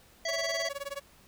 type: harmonic tone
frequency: 659.3 Hz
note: E5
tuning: in tune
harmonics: 1 / 3 / 5 / 7 / 9 / 10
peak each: -33 / -35 / -41 / -37 / -43 / -44 dBFS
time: 0.25-0.69 s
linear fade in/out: 5 ms
type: tone with tremolo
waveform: sawtooth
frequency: 562 Hz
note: C#5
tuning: 24 cents sharp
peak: -29 dBFS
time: 0.28-1.01 s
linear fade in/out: 10 ms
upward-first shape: sine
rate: 19 Hz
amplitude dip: 100%
effects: pink hiss -59 dBFS RMS until 1.27 s